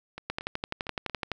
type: two click trains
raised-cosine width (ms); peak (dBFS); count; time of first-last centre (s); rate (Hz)
0.3; -22 / -14; 5 / 13; 0.18-1.097 / 0.3-1.317; 4.36 / 11.8
effects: none